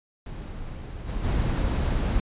brown noise with level steps, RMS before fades -36 / -30 / -24 dBFS, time 0.26-2.2 s, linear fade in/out 2 ms, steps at 1.07 / 1.23 s, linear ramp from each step 20 ms, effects resampled to 8000 Hz

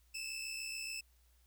20% pulse tone pair together, 2591 / 2658 Hz, E7 / E7, -30 / +14 cents, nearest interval unison, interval 44 cents, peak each -40 / -38 dBFS, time 0.14-1.01 s, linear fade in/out 10 ms, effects added 60 Hz sine -66 dBFS peak until 1.46 s + white hiss -74 dBFS RMS until 1.46 s

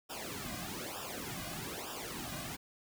pink noise with flanger, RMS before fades -42 dBFS, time 0.09-2.57 s, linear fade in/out 20 ms, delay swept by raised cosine 0.47 to 2.27 ms, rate 1.1 Hz, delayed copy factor -0.9, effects none

